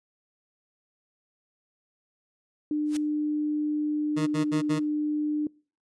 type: tone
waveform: sine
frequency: 300 Hz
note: D4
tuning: 37 cents sharp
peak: -24 dBFS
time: 2.71-5.47 s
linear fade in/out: 2 ms
type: noise with exponential growth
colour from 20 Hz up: white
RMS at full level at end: -32 dBFS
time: 2.85-2.97 s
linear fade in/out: 5 ms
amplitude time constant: 24 ms
type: tone bursts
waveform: 20% pulse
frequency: 155.56 Hz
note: D#3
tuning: in tune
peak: -22 dBFS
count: 4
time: 4.16-4.798 s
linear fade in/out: 20 ms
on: 110 ms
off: 66 ms
effects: noise-tail reverb RT60 0.4 s tail -26 dB re dry + resampled to 22050 Hz